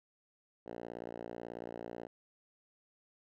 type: tone with band-pass filter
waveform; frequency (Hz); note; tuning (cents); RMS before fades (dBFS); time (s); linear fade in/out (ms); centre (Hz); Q
5% pulse; 58.27; A#1; 0; -45; 0.66-2.07; 5; 470; 0.93
effects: none